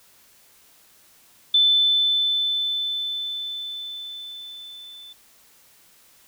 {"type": "tone with level ramp", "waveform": "sine", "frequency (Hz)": 3520, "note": "A7", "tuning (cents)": 0, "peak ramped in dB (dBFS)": [-13, -40], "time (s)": [1.54, 5.13], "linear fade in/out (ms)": 5, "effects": ["white hiss -55 dBFS RMS until 6.27 s"]}